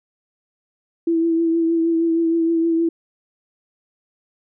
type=tone with vibrato; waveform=sine; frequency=330.9 Hz; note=E4; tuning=7 cents sharp; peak=-15 dBFS; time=1.07-2.89 s; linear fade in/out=5 ms; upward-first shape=triangle; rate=6.4 Hz; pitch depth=29 cents each way; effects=none